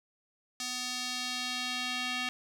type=tone with band-pass filter sweep; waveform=square; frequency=250.3 Hz; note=B3; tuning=23 cents sharp; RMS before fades=-35 dBFS; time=0.6-2.29 s; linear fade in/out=2 ms; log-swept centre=5500 to 2900 Hz; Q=1.5; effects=none